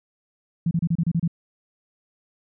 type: tone bursts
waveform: sine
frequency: 167.5 Hz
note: E3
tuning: 28 cents sharp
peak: -18 dBFS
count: 8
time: 0.66-1.278 s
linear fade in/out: 5 ms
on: 51 ms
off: 30 ms
effects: none